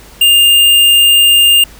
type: tone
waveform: square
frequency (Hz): 2807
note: F7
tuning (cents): +8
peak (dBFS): -5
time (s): 0.21-1.64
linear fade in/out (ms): 5
effects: added 50 Hz sine -37 dBFS peak until 1.79 s + pink hiss -38 dBFS RMS until 1.79 s